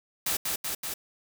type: noise with echo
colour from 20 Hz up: white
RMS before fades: -28 dBFS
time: 0.26-0.37 s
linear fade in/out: 5 ms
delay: 190 ms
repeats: 3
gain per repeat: -2 dB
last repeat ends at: 0.94 s
effects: none